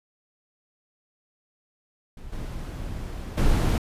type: noise with level steps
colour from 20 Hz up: brown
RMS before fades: -41 / -33 / -20 dBFS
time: 2.17-3.78 s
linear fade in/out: 2 ms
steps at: 2.32 / 3.37 s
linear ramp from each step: 10 ms
effects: resampled to 32000 Hz